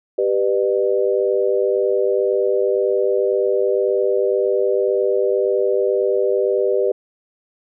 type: chord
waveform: sine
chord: G major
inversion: none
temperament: equal with one note detuned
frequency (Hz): 392 / 493.9 / 602.8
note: G4 / B4 / D5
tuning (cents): 0 / 0 / +45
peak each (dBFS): -18 / -19 / -22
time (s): 0.18-6.92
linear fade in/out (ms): 5
effects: none